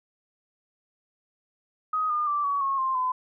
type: tone with pitch steps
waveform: sine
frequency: 1256 / 1212.5 / 1170.5 / 1130 / 1090.9 / 1053.1 / 1016.7 Hz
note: D#6 / D#6 / D6 / C#6 / C#6 / C6 / B5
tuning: +16 / -45 / -6 / +33 / -28 / +11 / +50 cents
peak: -23 dBFS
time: 1.93-3.12 s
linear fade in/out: 5 ms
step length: 170 ms
effects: none